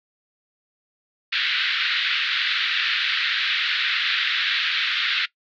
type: band-pass noise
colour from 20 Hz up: white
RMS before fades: -23 dBFS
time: 1.32-5.26 s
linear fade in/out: 10 ms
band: 1400 to 4000 Hz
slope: 48 dB/octave
effects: noise-tail reverb RT60 0.1 s tail -19 dB re dry